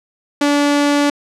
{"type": "tone", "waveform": "sawtooth", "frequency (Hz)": 288.7, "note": "D4", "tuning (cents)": -30, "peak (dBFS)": -8, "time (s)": [0.41, 1.1], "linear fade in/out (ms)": 5, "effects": ["low-pass 8000 Hz 12 dB/octave"]}